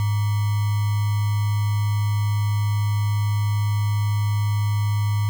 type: tone with sample-and-hold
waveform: sine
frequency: 103.83 Hz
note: G#2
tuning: in tune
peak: -18 dBFS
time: 0-5.29 s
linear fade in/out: 0 ms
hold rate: 1050 Hz
effects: none